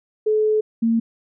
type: tone pair in turn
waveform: sine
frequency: 430 / 228.4 Hz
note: A4 / A#3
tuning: -40 / -35 cents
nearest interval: major seventh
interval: 1095 cents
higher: first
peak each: -15 dBFS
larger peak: neither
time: 0.26-0.61 / 0.82-1 s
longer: first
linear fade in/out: 10 ms
effects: none